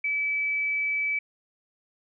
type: tone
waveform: sine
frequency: 2300 Hz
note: D7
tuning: 37 cents flat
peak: -24 dBFS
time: 0.04-1.19 s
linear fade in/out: 5 ms
effects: none